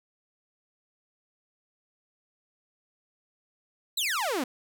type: exponential sweep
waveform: sawtooth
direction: down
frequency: 4158 to 233.1 Hz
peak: -23 dBFS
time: 3.97-4.44 s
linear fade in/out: 5 ms
effects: none